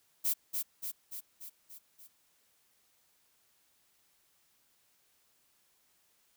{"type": "noise with echo", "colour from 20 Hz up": "violet", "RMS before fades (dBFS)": -30, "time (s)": [0.24, 0.34], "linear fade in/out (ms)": 20, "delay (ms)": 290, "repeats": 6, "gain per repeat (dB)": -4, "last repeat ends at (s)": 2.08, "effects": ["white hiss -71 dBFS RMS until 6.36 s"]}